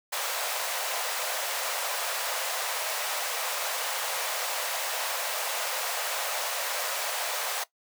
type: high-pass noise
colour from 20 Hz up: pink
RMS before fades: -31 dBFS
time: 0.12-7.64 s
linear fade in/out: 10 ms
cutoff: 520 Hz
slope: 48 dB/octave
effects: noise-tail reverb RT60 0.1 s tail -17 dB re dry